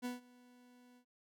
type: tone with ADSR envelope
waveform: 40% pulse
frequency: 246.9 Hz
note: B3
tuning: in tune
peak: -36 dBFS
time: 0.02-1.05 s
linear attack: 33 ms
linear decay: 150 ms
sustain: -24 dB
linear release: 84 ms
effects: none